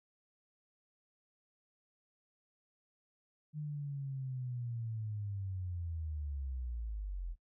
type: linear sweep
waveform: sine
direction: down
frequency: 152.6 to 40.72 Hz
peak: -37 dBFS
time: 3.53-7.36 s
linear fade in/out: 50 ms
effects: noise-tail reverb RT60 0.1 s tail -21 dB re dry